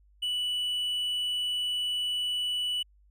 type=tone; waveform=triangle; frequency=2960 Hz; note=F#7; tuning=in tune; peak=-26 dBFS; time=0.22-2.83 s; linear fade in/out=10 ms; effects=added 50 Hz sine -58 dBFS peak until 3.1 s